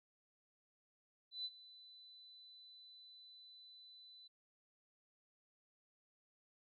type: tone with ADSR envelope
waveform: sine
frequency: 4000 Hz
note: B7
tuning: 21 cents sharp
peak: -39 dBFS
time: 1.31-4.28 s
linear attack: 140 ms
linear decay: 43 ms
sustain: -18 dB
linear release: 11 ms
effects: none